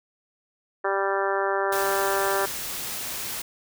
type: harmonic tone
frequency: 196 Hz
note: G3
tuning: in tune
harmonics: 2 / 3 / 4 / 5 / 6 / 7 / 8 / 9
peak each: -27 / -29 / -30 / -31 / -32 / -32 / -33 / -34 dBFS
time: 0.84-2.46 s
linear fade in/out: 10 ms
type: noise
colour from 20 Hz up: white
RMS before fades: -32 dBFS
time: 1.72-3.42 s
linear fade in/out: 5 ms
effects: none